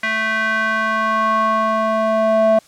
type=tone with band-pass filter sweep; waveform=square; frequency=220 Hz; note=A3; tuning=in tune; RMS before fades=-17 dBFS; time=0.03-2.59 s; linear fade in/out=5 ms; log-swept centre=1900 to 670 Hz; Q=3.6; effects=white hiss -49 dBFS RMS until 2.67 s + low-pass 9000 Hz 12 dB/octave